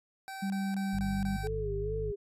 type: tone bursts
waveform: 25% pulse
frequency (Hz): 773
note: G5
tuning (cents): -24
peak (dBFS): -36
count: 5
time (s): 0.28-1.472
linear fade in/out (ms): 0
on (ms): 220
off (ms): 23
type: tone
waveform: sine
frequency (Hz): 196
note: G3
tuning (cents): 0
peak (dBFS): -30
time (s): 0.42-1.37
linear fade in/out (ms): 10
type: harmonic tone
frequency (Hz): 50.4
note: G1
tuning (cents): +49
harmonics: 1 / 2 / 3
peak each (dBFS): -36 / -39 / -41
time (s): 0.93-2.12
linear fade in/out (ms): 5
type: tone with vibrato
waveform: sine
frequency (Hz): 420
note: G#4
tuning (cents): +19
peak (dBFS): -33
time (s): 1.43-2.16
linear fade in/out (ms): 20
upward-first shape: sine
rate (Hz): 2.3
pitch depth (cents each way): 92
effects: resampled to 32000 Hz